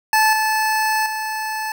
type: tone with level steps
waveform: 25% pulse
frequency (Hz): 870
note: A5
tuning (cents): -20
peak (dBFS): -9 / -13 / -19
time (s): 0.13-1.72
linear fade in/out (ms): 2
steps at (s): 0.33 / 1.06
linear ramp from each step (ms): 2
effects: none